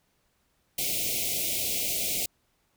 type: band-stop noise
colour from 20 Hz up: white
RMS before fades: -29 dBFS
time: 0.78-2.26 s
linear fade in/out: 5 ms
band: 740 to 2100 Hz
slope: 96 dB/octave
effects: pink hiss -71 dBFS RMS until 2.76 s